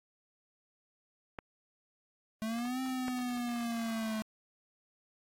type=clicks; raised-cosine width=0.5 ms; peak=-24 dBFS; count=2; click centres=1.388 / 3.082 s
type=linear two-way sweep; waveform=square; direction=up then down; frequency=216.3 to 261.6 to 216.3 Hz; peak=-34 dBFS; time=2.42-4.22 s; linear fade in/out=0 ms; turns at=2.81 s
effects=AAC 48 kbps